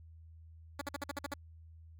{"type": "tone bursts", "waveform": "10% pulse", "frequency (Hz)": 284.2, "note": "C#4", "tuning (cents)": 43, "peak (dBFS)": -28, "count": 8, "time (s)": [0.79, 1.34], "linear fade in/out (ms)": 5, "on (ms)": 25, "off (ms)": 50, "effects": ["added 81 Hz sine -52 dBFS peak until 1.99 s"]}